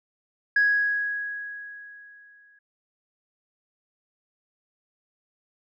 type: tone with exponential decay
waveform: sine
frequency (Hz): 1661.2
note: G#6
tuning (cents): 0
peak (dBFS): -15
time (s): 0.56-2.59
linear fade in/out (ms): 5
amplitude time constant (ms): 440
effects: tanh soft clip ceiling -13 dBFS